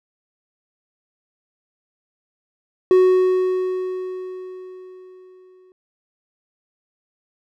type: tone with exponential decay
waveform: triangle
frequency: 370 Hz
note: F#4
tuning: in tune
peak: -7 dBFS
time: 2.91-5.72 s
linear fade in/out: 1 ms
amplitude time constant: 610 ms
effects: none